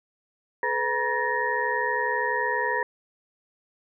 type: tone cluster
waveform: sine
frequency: 429.7 / 502 / 958 / 1727 / 1856 Hz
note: A4 / B4 / A#5 / A6 / A#6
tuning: -41 / +28 / +47 / -33 / -8 cents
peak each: -32 / -31 / -27 / -32 / -28 dBFS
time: 0.63-2.83 s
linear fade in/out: 2 ms
effects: none